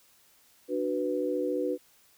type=chord; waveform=sine; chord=B minor; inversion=first; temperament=just; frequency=296.3 / 370.4 / 493.9 Hz; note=D4 / F#4 / B4; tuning=+15 / +2 / 0 cents; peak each=-32 / -32 / -30 dBFS; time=0.68-1.78 s; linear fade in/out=50 ms; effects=white hiss -62 dBFS RMS until 2.17 s